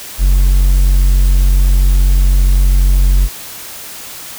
triangle tone, 46.15 Hz, F#1, 4 cents flat, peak -4 dBFS, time 0.18-3.29 s, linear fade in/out 50 ms, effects white hiss -29 dBFS RMS until 4.38 s

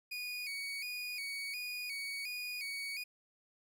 30% pulse tone with vibrato, 2349 Hz, D7, in tune, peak -36 dBFS, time 0.11-3.04 s, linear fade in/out 10 ms, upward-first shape square, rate 1.4 Hz, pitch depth 81 cents each way, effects none

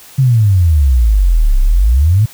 sine exponential two-way sweep, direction down then up, 138.59 to 31.87 to 116.5 Hz, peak -6 dBFS, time 0.18-2.26 s, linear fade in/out 10 ms, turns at 1.6 s, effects white hiss -38 dBFS RMS until 2.33 s

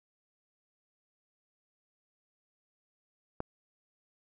click, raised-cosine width 1 ms, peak -20 dBFS, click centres 3.404 s, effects none

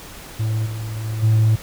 triangle tone with level steps, 110 Hz, A2, in tune, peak -16 / -23 / -20 / -9 dBFS, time 0.39-1.56 s, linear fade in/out 10 ms, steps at 0.65 / 1.04 / 1.22 s, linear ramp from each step 20 ms, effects tanh soft clip ceiling -7 dBFS + pink hiss -38 dBFS RMS until 1.62 s

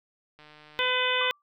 click train, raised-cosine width 0.3 ms, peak -35 dBFS, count 78, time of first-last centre 0.39-0.9 s, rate 151 Hz
harmonic tone, 504 Hz, B4, 35 cents sharp, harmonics 1 / 2 / 3 / 4 / 5 / 6 / 7, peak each -31 / -31 / -31 / -31 / -31 / -31 / -31 dBFS, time 0.79-1.31 s, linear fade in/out 0 ms
sine tone with exponential decay, 1168 Hz, D6, 10 cents flat, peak -31 dBFS, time 1.21-1.42 s, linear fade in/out 1 ms, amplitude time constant 44 ms
effects none

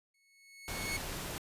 sawtooth tone with exponential growth, 2200 Hz, C#7, 14 cents flat, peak -30 dBFS, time 0.14-0.97 s, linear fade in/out 5 ms, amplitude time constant 180 ms
pink noise, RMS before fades -40 dBFS, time 0.68-1.38 s, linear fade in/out 0 ms
effects resampled to 32000 Hz

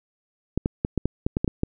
clicks, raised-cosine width 3 ms, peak -9 dBFS, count 10, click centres 0.576 / 0.659 / 0.849 / 0.977 / 1.056 / 1.265 / 1.369 / 1.445 / 1.478 / 1.634 s, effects none

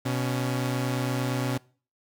sawtooth tone pair together, 125.63 / 280 Hz, B2 / C#4, +30 / +18 cents, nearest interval octave + major second, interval 1388 cents, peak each -23 / -27 dBFS, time 0.05-1.58 s, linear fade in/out 10 ms, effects noise-tail reverb RT60 0.4 s tail -22 dB re dry

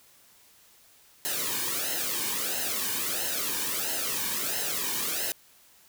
white noise with flanger, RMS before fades -30 dBFS, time 1.25-5.32 s, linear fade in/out 0 ms, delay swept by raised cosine 0.85 to 1.52 ms, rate 1.5 Hz, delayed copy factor -0.75, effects white hiss -58 dBFS RMS until 5.88 s

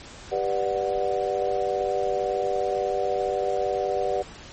sine chord, G major seventh, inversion none, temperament just, 392 / 490 / 588 / 735 Hz, G4 / B4 / D5 / F#5, 0 / -14 / +2 / -12 cents, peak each -28 dBFS, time 0.31-4.23 s, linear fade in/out 20 ms, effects pink hiss -43 dBFS RMS until 4.52 s + MP3 32 kbps

